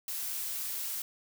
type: noise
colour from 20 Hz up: blue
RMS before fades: -36 dBFS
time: 0.08-1.02 s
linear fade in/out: 2 ms
effects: none